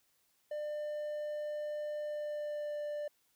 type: tone with pitch glide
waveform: triangle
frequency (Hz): 598 to 591.8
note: D5 to D5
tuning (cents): +31 to +13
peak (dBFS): -34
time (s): 0.51-3.08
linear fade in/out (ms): 5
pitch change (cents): -18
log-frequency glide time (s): 2.02-2.8
effects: white hiss -74 dBFS RMS until 3.35 s